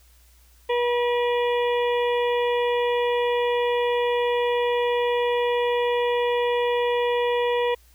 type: harmonic tone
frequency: 483.1 Hz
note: B4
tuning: 38 cents flat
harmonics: 1 / 2 / 4 / 5 / 6 / 7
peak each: -21 / -27 / -33 / -35 / -37 / -38 dBFS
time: 0.69-7.75 s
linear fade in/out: 10 ms
effects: added 60 Hz sine -53 dBFS peak until 7.94 s + white hiss -59 dBFS RMS until 7.94 s